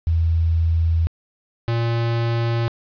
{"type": "tone pair in turn", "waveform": ["sine", "square"], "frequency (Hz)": [82.41, 116.55], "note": ["E2", "A#2"], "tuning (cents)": [0, 0], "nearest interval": "tritone", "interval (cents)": 600, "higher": "second", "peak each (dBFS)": [-15, -19], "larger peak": "first", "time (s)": [[0.07, 1.07], [1.68, 2.68]], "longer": "neither", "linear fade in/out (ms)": 0, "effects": ["resampled to 11025 Hz", "8-bit"]}